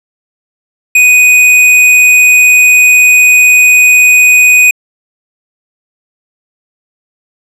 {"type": "tone with tanh clipping", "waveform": "sine", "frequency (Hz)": 2489, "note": "D#7", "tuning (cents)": 0, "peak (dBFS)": -3, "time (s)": [0.95, 4.71], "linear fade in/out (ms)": 5, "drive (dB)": 18, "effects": ["low-pass 12000 Hz 12 dB/octave"]}